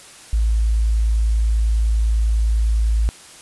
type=tone; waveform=sine; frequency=55 Hz; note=A1; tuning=in tune; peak=-14 dBFS; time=0.33-3.09 s; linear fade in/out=0 ms; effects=white hiss -42 dBFS RMS until 3.41 s + resampled to 24000 Hz